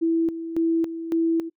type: tone with tremolo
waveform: sine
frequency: 329.6 Hz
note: E4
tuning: in tune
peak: -18 dBFS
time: 0.01-1.5 s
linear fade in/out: 20 ms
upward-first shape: square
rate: 1.8 Hz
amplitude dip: 70%
effects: noise-tail reverb RT60 0.1 s tail -25 dB re dry